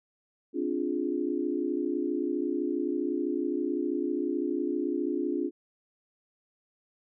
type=chord; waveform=sine; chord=D half-diminished seventh; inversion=third; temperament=equal; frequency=261.6 / 293.7 / 349.2 / 415.3 Hz; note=C4 / D4 / F4 / Ab4; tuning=0 / 0 / 0 / 0 cents; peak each=-34 / -31 / -31 / -36 dBFS; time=0.53-5.51 s; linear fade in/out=50 ms; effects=none